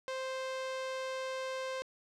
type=tone; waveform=sawtooth; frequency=523.3 Hz; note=C5; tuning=in tune; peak=-32 dBFS; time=0.08-1.82 s; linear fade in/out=0 ms; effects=low-pass 6000 Hz 12 dB/octave